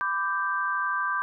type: chord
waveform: sine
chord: G major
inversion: first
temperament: equal with one note detuned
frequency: 1002.1 / 1174.7 / 1568 Hz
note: B5 / D6 / G6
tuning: +25 / 0 / 0 cents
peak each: -32 / -28 / -28 dBFS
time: 0.01-1.22 s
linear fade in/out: 0 ms
effects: none